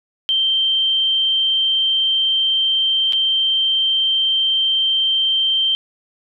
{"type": "tone with dropouts", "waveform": "sine", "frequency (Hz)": 3136, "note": "G7", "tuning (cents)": 0, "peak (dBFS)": -14, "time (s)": [0.29, 5.75], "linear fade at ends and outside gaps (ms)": 0, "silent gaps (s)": [3.124, 3.132], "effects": []}